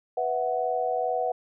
sine chord, B suspended fourth, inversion none, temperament just, 493.9 / 658.5 / 740.8 Hz, B4 / E5 / F#5, 0 / -2 / +2 cents, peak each -29 / -30 / -27 dBFS, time 0.17-1.32 s, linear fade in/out 5 ms, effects none

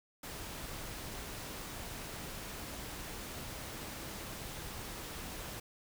pink noise, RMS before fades -44 dBFS, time 0.23-5.6 s, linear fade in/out 5 ms, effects none

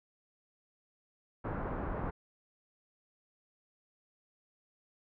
pink low-pass noise, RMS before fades -37 dBFS, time 1.44-2.11 s, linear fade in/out 10 ms, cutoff 1400 Hz, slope 24 dB/octave, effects none

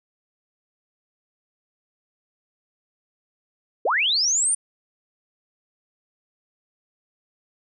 sine linear sweep, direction up, 362.5 to 9340 Hz, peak -18 dBFS, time 3.85-4.55 s, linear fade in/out 5 ms, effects none

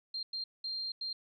sine tone bursts at uneven times, 4186 Hz, C8, in tune, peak -35 dBFS, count 4, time 0.14-0.23 / 0.33-0.44 / 0.64-0.92 / 1.01-1.13 s, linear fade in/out 5 ms, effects none

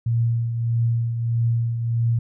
sine tone with tremolo, 116.54 Hz, A#2, in tune, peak -16 dBFS, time 0.06-2.19 s, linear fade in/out 5 ms, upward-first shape triangle, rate 1.6 Hz, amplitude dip 55%, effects none

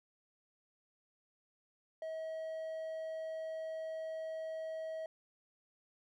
triangle tone, 640 Hz, D#5, 49 cents sharp, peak -37 dBFS, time 2.02-5.06 s, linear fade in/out 2 ms, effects none

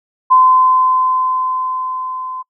sine tone with level ramp, 1027 Hz, C6, 33 cents flat, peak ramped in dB -5 to -23 dBFS, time 0.3-2.43 s, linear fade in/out 20 ms, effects noise-tail reverb RT60 0.1 s tail -23 dB re dry

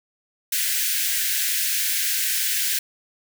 white high-pass noise, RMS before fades -23 dBFS, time 0.52-2.79 s, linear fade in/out 5 ms, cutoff 1500 Hz, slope 96 dB/octave, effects none

